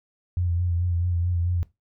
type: tone with vibrato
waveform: sine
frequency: 87.31 Hz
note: F2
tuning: in tune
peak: -21 dBFS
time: 0.37-1.63 s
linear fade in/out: 0 ms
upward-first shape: sine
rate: 4.6 Hz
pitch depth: 40 cents each way
effects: noise-tail reverb RT60 0.2 s tail -18 dB re dry